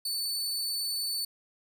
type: tone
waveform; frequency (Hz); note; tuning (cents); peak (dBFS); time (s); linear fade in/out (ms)
sawtooth; 4491; C#8; +22; -27; 0.05-1.25; 5
effects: none